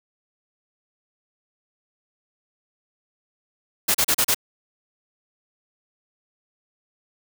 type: noise bursts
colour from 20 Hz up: white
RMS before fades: -19 dBFS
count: 5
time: 3.88-4.346 s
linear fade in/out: 10 ms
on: 66 ms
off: 34 ms
effects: none